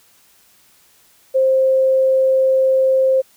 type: tone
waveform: sine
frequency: 527 Hz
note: C5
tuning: 12 cents sharp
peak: -11 dBFS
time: 1.34-3.22 s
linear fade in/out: 20 ms
effects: white hiss -53 dBFS RMS until 3.36 s